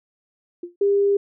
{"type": "tone with exponential decay", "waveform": "sine", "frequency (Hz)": 349.2, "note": "F4", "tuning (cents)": 0, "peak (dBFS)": -25, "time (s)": [0.63, 0.76], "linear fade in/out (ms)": 5, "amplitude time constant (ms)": 28}
{"type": "tone", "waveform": "sine", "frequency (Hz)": 401.3, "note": "G4", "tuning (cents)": 41, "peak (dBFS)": -15, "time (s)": [0.81, 1.17], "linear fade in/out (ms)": 5}
{"effects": []}